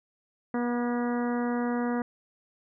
harmonic tone with a mistuned harmonic, 241.4 Hz, B3, 39 cents flat, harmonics 1 / 2 / 3 / 4 / 5 / 6 / 7 / 8, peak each -27 / -33 / -37 / -39 / -41 / -43 / -44 / -45 dBFS, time 0.54-2.02 s, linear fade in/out 2 ms, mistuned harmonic 7, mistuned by -26 cents, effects none

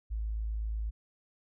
sine tone, 54.1 Hz, A1, 29 cents flat, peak -31 dBFS, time 0.1-0.91 s, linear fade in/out 20 ms, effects none

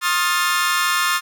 sawtooth chord, F dominant seventh, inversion second, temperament equal with one note detuned, 1069.7 / 1244.5 / 1396.9 / 1760 Hz, C6 / Eb6 / F6 / A6, +38 / 0 / 0 / 0 cents, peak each -19 dBFS, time 0.01-1.21 s, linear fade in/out 50 ms, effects none

